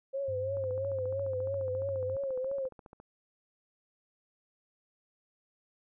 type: tone with vibrato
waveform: sine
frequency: 531 Hz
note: C5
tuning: 25 cents sharp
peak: -31 dBFS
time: 0.13-2.69 s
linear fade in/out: 20 ms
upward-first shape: triangle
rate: 3 Hz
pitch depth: 93 cents each way
type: tone with pitch glide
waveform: sine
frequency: 98.6 to 97.07 Hz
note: G2 to G2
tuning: +11 to -16 cents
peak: -39 dBFS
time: 0.28-2.16 s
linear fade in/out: 5 ms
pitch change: -27 cents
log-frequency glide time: 0.76-1.94 s
type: click train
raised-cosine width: 1 ms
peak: -36 dBFS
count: 36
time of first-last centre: 0.57-3.001 s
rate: 14.4 Hz
effects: none